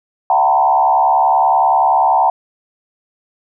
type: tone with frequency modulation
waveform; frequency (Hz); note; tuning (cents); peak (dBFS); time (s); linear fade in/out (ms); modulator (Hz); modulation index
sine; 830; G#5; -1; -9; 0.3-2.3; 2; 70.4; 1.9
effects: none